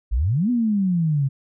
sine exponential two-way sweep, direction up then down, 49 to 250.9 to 132.8 Hz, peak -17 dBFS, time 0.11-1.29 s, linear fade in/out 20 ms, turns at 0.5 s, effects none

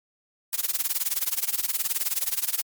blue noise with tremolo, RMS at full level -23 dBFS, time 0.53-2.62 s, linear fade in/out 0 ms, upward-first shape sine, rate 19 Hz, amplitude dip 95%, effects MP3 96 kbps

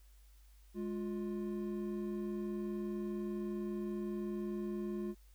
triangle tone pair together, 207.7 / 352.7 Hz, G#3 / F4, 0 / +17 cents, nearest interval major sixth, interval 917 cents, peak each -37 / -38 dBFS, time 0.74-5.15 s, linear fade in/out 50 ms, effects added 50 Hz sine -58 dBFS peak until 5.34 s + white hiss -71 dBFS RMS until 5.34 s

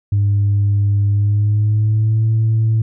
sine tone with pitch glide, 101.4 to 111.22 Hz, G#2 to A2, -41 to +19 cents, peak -10 dBFS, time 0.12-2.82 s, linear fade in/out 5 ms, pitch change +160 cents, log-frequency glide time 1.08-2.28 s, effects tanh soft clip ceiling -9 dBFS

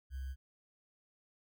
sine tone with sample-and-hold, 66.1 Hz, C2, 18 cents sharp, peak -38 dBFS, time 0.1-0.36 s, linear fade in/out 50 ms, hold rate 1575 Hz, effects none

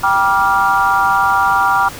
sine chord, G dominant seventh, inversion none, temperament equal with one note detuned, 784 / 963 / 1174.7 / 1396.9 Hz, G5 / B5 / D6 / F6, 0 / -44 / 0 / 0 cents, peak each -16 dBFS, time 0.03-1.89 s, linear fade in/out 10 ms, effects pink hiss -31 dBFS RMS until 1.99 s

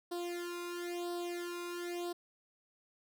sawtooth tone with flanger, 349.2 Hz, F4, in tune, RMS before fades -40 dBFS, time 0.11-2.13 s, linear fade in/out 10 ms, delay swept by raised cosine 0.22 to 0.81 ms, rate 0.99 Hz, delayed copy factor +0.95, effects none

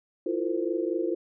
sine tone cluster, 329.8 / 354 / 452.3 / 515 Hz, E4 / F4 / A4 / C5, +1 / +23 / +48 / -28 cents, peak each -30 / -29 / -33 / -34 dBFS, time 0.26-1.15 s, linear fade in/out 5 ms, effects none

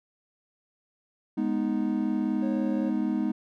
triangle chord, G# minor, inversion none, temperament equal, 207.7 / 246.9 / 311.1 Hz, G#3 / B3 / D#4, 0 / 0 / 0 cents, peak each -27 dBFS, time 1.37-3.32 s, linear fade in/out 10 ms
triangle tone, 545 Hz, C#5, 29 cents flat, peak -34 dBFS, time 2.42-2.9 s, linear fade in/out 10 ms
effects none

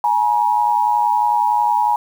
sine tone pair together, 843 / 953.9 Hz, G#5 / A#5, +26 / +40 cents, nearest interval major second, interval 214 cents, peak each -16 dBFS, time 0.04-1.96 s, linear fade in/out 2 ms, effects 7-bit

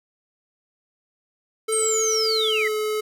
square tone with pitch glide, 440.4 to 428.6 Hz, A4 to A4, +2 to -45 cents, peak -23 dBFS, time 1.68-3.01 s, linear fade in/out 10 ms, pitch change -47 cents, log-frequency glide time 2.35-2.75 s
sine linear sweep, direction down, 8720 to 1889 Hz, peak -21 dBFS, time 1.72-2.68 s, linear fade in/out 5 ms
effects none

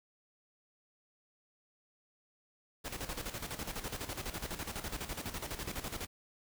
pink noise with tremolo, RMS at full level -39 dBFS, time 2.84-6.07 s, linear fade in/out 20 ms, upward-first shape square, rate 12 Hz, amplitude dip 65%, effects none

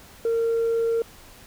sine tone, 459.2 Hz, A#4, 26 cents flat, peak -18 dBFS, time 0.25-1.02 s, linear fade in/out 2 ms, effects tanh soft clip ceiling -18 dBFS + pink hiss -48 dBFS RMS until 1.46 s

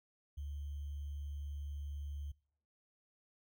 sine tone with sample-and-hold, 72.1 Hz, D2, 31 cents flat, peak -40 dBFS, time 0.37-2.32 s, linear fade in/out 10 ms, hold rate 3150 Hz, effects noise-tail reverb RT60 0.6 s tail -25 dB re dry

